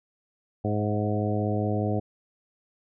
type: harmonic tone with a mistuned harmonic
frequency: 105 Hz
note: G#2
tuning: 19 cents sharp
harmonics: 1 / 2 / 3 / 4 / 5 / 6 / 7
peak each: -27 / -30 / -32 / -33 / -34 / -35 / -35 dBFS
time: 0.64-2 s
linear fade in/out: 10 ms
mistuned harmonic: 6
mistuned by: +23 cents
effects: none